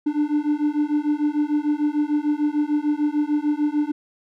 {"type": "beating tone pair", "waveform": "triangle", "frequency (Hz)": [293.7, 300.4], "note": ["D4", "D4"], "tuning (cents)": [0, 39], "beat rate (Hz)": 6.7, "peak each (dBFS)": -20, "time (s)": [0.06, 3.92], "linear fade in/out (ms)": 10, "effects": []}